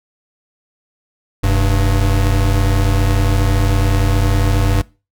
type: tone pair together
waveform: square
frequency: 43.49 / 98.3 Hz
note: F1 / G2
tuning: -6 / +5 cents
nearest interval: octave + major second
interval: 1411 cents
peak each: -15 dBFS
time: 1.43-4.82 s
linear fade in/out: 10 ms
effects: noise-tail reverb RT60 0.3 s tail -22 dB re dry